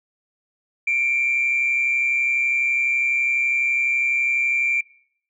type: tone pair together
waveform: sine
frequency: 2227 / 2359 Hz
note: C#7 / D7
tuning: +7 / +7 cents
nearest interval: minor second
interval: 100 cents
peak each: -27 / -17 dBFS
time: 0.87-4.81 s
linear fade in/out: 5 ms
effects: noise-tail reverb RT60 0.7 s tail -25 dB re dry + tanh soft clip ceiling -13 dBFS